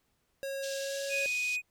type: tone with pitch glide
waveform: square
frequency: 546 to 553.6 Hz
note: C#5 to C#5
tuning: -26 to -2 cents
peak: -35 dBFS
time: 0.43-1.26 s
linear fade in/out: 0 ms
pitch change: +24 cents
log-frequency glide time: 0.75-1.03 s
type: band-pass noise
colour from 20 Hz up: white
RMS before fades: -43 dBFS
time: 0.62-1.57 s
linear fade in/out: 20 ms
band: 3100 to 7100 Hz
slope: 24 dB/octave
type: tone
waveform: triangle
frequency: 2489 Hz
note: D#7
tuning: in tune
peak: -28 dBFS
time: 1.09-1.62 s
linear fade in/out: 50 ms
effects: pink hiss -75 dBFS RMS until 1.7 s